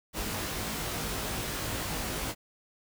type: noise with comb filter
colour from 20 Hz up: pink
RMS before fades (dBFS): -34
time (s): 0.13-2.35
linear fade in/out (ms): 50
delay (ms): 19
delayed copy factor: +0.95
effects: none